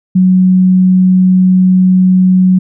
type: tone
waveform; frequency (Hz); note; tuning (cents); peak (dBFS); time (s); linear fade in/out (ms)
sine; 185; F#3; 0; -4; 0.15-2.59; 10
effects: none